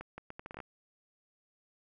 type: accelerating click train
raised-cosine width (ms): 0.5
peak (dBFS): -28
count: 10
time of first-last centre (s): 0.01-0.603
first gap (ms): 170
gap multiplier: 0.73
effects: none